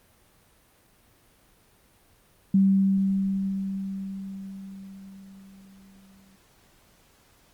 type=tone with exponential decay; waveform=sine; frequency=193.9 Hz; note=G3; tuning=19 cents flat; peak=-15 dBFS; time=2.54-6.36 s; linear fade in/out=5 ms; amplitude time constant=830 ms; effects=pink hiss -60 dBFS RMS until 7.53 s + Opus 32 kbps